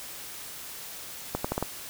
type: accelerating click train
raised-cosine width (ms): 1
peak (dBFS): -13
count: 5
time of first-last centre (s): 1.35-1.626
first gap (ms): 95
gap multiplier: 0.79
effects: white hiss -41 dBFS RMS until 1.89 s